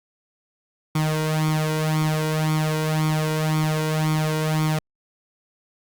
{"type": "tone with flanger", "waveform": "sawtooth", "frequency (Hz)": 155.56, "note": "D#3", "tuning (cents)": 0, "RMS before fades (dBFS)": -22, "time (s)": [0.95, 4.79], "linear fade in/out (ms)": 5, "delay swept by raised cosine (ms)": [0.88, 2.08], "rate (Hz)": 1.9, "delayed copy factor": 0.7, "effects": ["Opus 48 kbps"]}